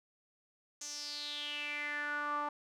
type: tone with band-pass filter sweep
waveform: sawtooth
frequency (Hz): 293.7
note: D4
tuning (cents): 0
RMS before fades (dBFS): -39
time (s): 0.81-2.49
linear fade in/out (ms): 5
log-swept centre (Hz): 6500 to 1000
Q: 6.1
effects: none